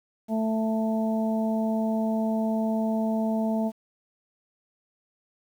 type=harmonic tone; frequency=221 Hz; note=A3; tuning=8 cents sharp; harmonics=1 / 2 / 3 / 4; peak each=-24 / -36 / -30 / -37 dBFS; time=0.28-3.72 s; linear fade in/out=50 ms; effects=9-bit